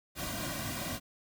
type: noise with comb filter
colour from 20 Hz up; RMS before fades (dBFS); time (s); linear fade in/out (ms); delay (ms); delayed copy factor
pink; -37; 0.15-1; 50; 2.3; -0.95
effects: none